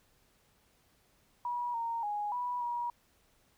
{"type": "tone with pitch steps", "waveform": "sine", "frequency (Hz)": [967, 925, 829, 980, 958], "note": ["B5", "A#5", "G#5", "B5", "A#5"], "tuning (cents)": [-37, -14, -3, -14, 47], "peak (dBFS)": -32, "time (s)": [1.45, 2.9], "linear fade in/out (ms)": 2, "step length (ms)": 290, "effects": ["pink hiss -69 dBFS RMS until 3.57 s"]}